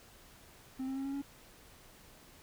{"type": "tone with pitch steps", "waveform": "triangle", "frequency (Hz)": [262, 266.3, 270.6, 275, 279.5], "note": ["C4", "C4", "C#4", "C#4", "C#4"], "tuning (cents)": [2, 31, -42, -14, 14], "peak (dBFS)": -33, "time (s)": [0.79, 1.22], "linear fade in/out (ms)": 10, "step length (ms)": 86, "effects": ["pink hiss -58 dBFS RMS until 2.42 s"]}